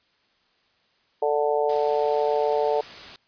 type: harmonic tone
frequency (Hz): 147.4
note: D3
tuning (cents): +7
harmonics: 3 / 4 / 5 / 6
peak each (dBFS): -23 / -25 / -27 / -29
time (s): 1.22-2.81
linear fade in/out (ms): 5
type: noise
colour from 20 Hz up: white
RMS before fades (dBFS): -40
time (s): 1.69-3.16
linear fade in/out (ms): 2
effects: white hiss -65 dBFS RMS until 3.27 s + resampled to 11025 Hz